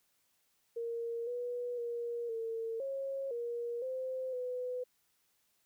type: tone with pitch steps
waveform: sine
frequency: 465.6 / 487.3 / 472.8 / 453.4 / 544 / 473.8 / 518 / 499.9 Hz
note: A#4 / B4 / A#4 / A#4 / C#5 / A#4 / C5 / B4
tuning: -2 / -23 / +24 / -48 / -33 / +28 / -17 / +21 cents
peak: -35 dBFS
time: 0.76-4.84 s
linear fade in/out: 10 ms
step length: 510 ms
effects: white hiss -75 dBFS RMS until 5.65 s